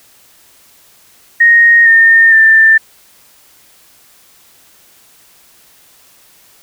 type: tone with pitch steps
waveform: sine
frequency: 1864.7 / 1823.2 / 1782.6 Hz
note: A#6 / A#6 / A6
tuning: 0 / -39 / +22 cents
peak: -3 dBFS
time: 1.4-2.78 s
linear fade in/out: 10 ms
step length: 460 ms
effects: white hiss -46 dBFS RMS until 6.62 s